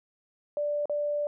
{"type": "tone with dropouts", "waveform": "sine", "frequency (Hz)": 587.3, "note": "D5", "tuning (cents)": 0, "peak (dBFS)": -26, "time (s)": [0.57, 1.27], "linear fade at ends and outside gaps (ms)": 1, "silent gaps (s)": [0.856, 0.896], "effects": []}